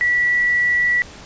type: tone with quantisation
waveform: sine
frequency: 1949 Hz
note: B6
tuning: 23 cents flat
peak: -14 dBFS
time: 0.01-1.02 s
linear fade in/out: 0 ms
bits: 7
effects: pink hiss -39 dBFS RMS until 1.25 s + resampled to 16000 Hz

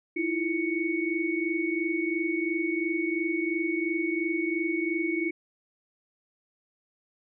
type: tone cluster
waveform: sine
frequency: 318.3 / 341.2 / 2225 Hz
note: D#4 / F4 / C#7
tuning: +39 / -40 / +6 cents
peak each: -30 / -29 / -31 dBFS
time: 0.16-5.31 s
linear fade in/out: 10 ms
effects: none

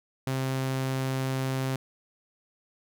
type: tone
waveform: sawtooth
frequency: 132.2 Hz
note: C3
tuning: 18 cents sharp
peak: -23 dBFS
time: 0.27-1.76 s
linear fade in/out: 2 ms
effects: none

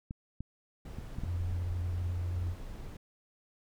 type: clicks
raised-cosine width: 5 ms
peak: -26 dBFS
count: 5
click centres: 0.109 / 0.406 / 0.986 / 1.186 / 1.236 s
type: noise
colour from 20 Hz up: brown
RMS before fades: -43 dBFS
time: 0.85-2.97 s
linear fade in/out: 5 ms
type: tone with pitch glide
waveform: sine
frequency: 87.8 to 88.56 Hz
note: F2 to F2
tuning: +10 to +25 cents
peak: -31 dBFS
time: 1.24-2.56 s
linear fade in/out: 50 ms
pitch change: +15 cents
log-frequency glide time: 1.76-2.37 s
effects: none

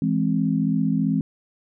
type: chord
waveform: sine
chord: E augmented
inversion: none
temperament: equal with one note detuned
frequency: 164.81 / 207.7 / 263 Hz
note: E3 / G#3 / B#3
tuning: 0 / 0 / +9 cents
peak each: -23 dBFS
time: 0.02-1.21 s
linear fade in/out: 2 ms
effects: none

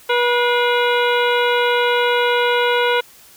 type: harmonic tone with a mistuned harmonic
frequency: 484.5 Hz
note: B4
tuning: 33 cents flat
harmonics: 1 / 2 / 3 / 4 / 5 / 6 / 7 / 8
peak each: -17 / -20 / -21 / -26 / -28 / -26 / -29 / -31 dBFS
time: 0.09-3.01 s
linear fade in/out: 10 ms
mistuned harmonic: 4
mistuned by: +140 cents
effects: white hiss -46 dBFS RMS until 3.36 s

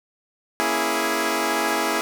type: chord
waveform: 10% pulse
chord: A# half-diminished seventh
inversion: none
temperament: equal with one note detuned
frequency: 234.8 / 277.2 / 329.6 / 415.3 Hz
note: A#3 / C#4 / E4 / G#4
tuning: +13 / 0 / 0 / 0 cents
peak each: -21 / -21 / -16 / -17 dBFS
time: 0.6-2.01 s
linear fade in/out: 0 ms
effects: none

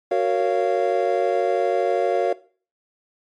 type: chord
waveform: triangle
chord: Gb major seventh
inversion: none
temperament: just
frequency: 370 / 462.5 / 555 / 693.7 Hz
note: Gb4 / Bb4 / Db5 / F5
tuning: 0 / -14 / +2 / -12 cents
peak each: -21 dBFS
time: 0.11-2.33 s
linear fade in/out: 5 ms
effects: noise-tail reverb RT60 0.4 s tail -18 dB re dry + MP3 48 kbps

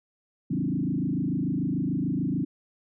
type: tone with frequency modulation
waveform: sine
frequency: 220 Hz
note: A3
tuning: in tune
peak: -24 dBFS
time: 0.5-2.45 s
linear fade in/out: 10 ms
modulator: 26.8 Hz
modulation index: 3
effects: none

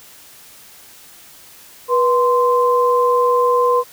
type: tone pair together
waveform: sine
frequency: 487.7 / 1039 Hz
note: B4 / C6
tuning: -22 / -12 cents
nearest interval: octave + minor second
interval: 1310 cents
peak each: -14 / -15 dBFS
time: 1.88-3.84 s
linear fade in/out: 50 ms
effects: white hiss -43 dBFS RMS until 3.92 s

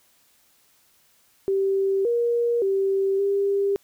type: tone with pitch steps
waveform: sine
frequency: 389.3 / 473.1 / 389.3 / 398.1 Hz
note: G4 / A#4 / G4 / G4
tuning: -12 / +26 / -12 / +27 cents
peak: -19 dBFS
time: 1.48-3.76 s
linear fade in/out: 0 ms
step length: 570 ms
effects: white hiss -61 dBFS RMS until 3.83 s

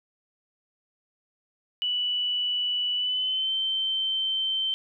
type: tone with pitch glide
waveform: sine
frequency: 2960 to 3104 Hz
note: F#7 to G7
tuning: 0 to -18 cents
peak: -24 dBFS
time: 1.82-4.74 s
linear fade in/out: 0 ms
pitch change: +82 cents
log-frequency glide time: 2.95-3.54 s
effects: none

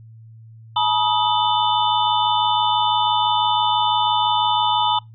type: tone cluster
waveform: sine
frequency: 855 / 961 / 1256 / 3011 / 3560 Hz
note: A5 / B5 / D#6 / F#7 / A7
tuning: -50 / -48 / +16 / +30 / +20 cents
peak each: -21 / -19 / -25 / -25 / -24 dBFS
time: 0.76-4.99 s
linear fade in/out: 5 ms
effects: noise-tail reverb RT60 0.2 s tail -26 dB re dry + added 112 Hz sine -40 dBFS peak until 5.14 s

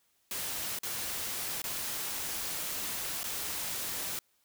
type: noise with dropouts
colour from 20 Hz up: white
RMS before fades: -36 dBFS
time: 0.31-4.19 s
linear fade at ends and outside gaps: 1 ms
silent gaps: 0.788-0.833 / 1.619-1.64 / 3.232-3.241 s
effects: white hiss -72 dBFS RMS until 4.44 s

